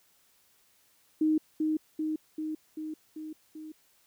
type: tone with echo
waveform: sine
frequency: 311.1 Hz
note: D#4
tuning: in tune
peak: -22 dBFS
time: 1.21-1.38 s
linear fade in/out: 5 ms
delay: 390 ms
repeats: 6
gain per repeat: -3 dB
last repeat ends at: 3.72 s
effects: white hiss -66 dBFS RMS until 4.06 s